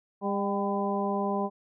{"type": "harmonic tone with a mistuned harmonic", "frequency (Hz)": 201, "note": "G3", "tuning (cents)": 44, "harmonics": [1, 2, 3, 4, 5], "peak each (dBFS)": [-30, -32, -34, -33, -34], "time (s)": [0.21, 1.5], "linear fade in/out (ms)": 50, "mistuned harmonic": 4, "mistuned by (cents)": -42, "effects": []}